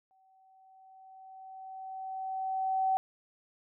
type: tone with exponential growth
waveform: sine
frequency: 762 Hz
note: G5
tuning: 49 cents flat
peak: -24 dBFS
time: 0.11-2.97 s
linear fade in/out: 0 ms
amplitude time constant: 620 ms
effects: none